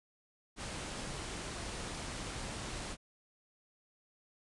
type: low-pass noise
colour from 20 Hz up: pink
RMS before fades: -42 dBFS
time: 0.56-2.97 s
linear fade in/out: 50 ms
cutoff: 10000 Hz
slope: 96 dB/octave
effects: none